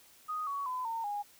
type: tone with pitch steps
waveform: sine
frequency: 1244.5 / 1121.6 / 1010.8 / 911 / 821.1 Hz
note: D#6 / C#6 / B5 / A#5 / G#5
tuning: 0 / +20 / +40 / -40 / -20 cents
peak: -33 dBFS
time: 0.28-1.23 s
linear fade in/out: 20 ms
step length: 190 ms
effects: white hiss -60 dBFS RMS until 1.39 s